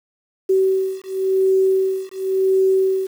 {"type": "beating tone pair", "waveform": "sine", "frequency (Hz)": [380.8, 381.73], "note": ["F#4", "G4"], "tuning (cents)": [50, -46], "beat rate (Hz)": 0.93, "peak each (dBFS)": [-18, -18], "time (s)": [0.49, 3.07], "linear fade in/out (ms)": 10, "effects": ["7-bit"]}